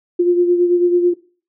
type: beating tone pair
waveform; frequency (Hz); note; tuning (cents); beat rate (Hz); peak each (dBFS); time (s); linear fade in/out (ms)
sine; 351.2 / 360.3; F4 / F#4; +10 / -46; 9.1; -11 / -20; 0.19-1.14; 10
effects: noise-tail reverb RT60 0.4 s tail -18 dB re dry

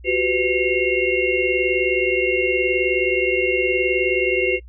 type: tone cluster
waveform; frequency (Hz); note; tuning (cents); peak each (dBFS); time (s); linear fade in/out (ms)
sine; 363.5 / 382.6 / 502 / 2153 / 2757; F#4 / G4 / B4 / C7 / F7; -31 / -42 / +28 / +49 / -23; -23; 0.04-4.6; 50
effects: noise-tail reverb RT60 0.1 s tail -25 dB re dry + added 60 Hz sine -38 dBFS peak until 4.68 s

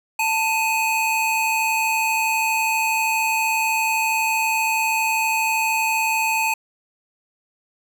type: tone pair together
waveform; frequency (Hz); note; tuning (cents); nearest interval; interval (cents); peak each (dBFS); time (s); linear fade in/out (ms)
square; 887.8 / 2511; A5 / D#7; +15 / +15; octave + tritone; 1800; -22; 0.19-6.54; 5
effects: none

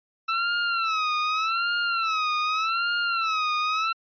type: tone with vibrato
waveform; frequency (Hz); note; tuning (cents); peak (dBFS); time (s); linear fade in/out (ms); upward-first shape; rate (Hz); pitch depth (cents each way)
sawtooth; 1318.5; E6; 0; -19; 0.28-3.93; 10; sine; 0.84; 120
effects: resampled to 11025 Hz

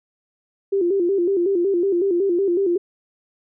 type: tone with vibrato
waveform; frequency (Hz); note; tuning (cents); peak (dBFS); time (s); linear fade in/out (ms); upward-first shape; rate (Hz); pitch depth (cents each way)
sine; 370; F#4; 0; -16; 0.72-2.78; 10; square; 5.4; 110
effects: none

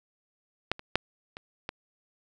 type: clicks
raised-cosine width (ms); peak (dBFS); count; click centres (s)
0.3; -9 / -26 / -6 / -24 / -17; 5; 0.716 / 0.794 / 0.956 / 1.369 / 1.691
effects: none

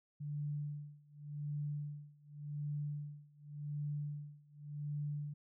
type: tone with tremolo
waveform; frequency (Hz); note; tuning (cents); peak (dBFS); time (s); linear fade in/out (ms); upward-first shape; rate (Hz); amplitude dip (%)
sine; 146.83; D3; 0; -36; 0.2-5.34; 10; sine; 0.88; 95
effects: none

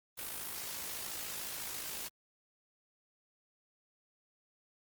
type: noise with amplitude modulation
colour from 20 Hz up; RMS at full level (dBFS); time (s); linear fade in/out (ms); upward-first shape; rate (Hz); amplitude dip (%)
white; -39; 0.17-2.09; 20; sine; 54; 55
effects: Opus 32 kbps

